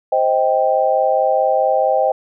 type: chord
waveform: sine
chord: C minor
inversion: none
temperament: just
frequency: 523.3 / 627.9 / 784.9 Hz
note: C5 / Eb5 / G5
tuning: 0 / +16 / +2 cents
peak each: -17 dBFS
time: 0.12-2.12 s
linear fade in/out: 5 ms
effects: none